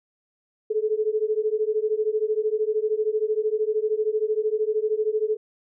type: beating tone pair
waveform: sine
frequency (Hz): 425 / 438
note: G#4 / A4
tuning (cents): +40 / -8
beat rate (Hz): 13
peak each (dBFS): -24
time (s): 0.7-5.37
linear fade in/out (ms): 10
effects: none